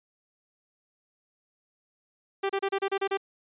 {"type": "tone bursts", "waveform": "sawtooth", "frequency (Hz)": 392, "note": "G4", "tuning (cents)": 0, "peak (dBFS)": -21, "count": 8, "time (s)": [2.43, 3.174], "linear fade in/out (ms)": 10, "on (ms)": 65, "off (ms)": 32, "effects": ["resampled to 8000 Hz"]}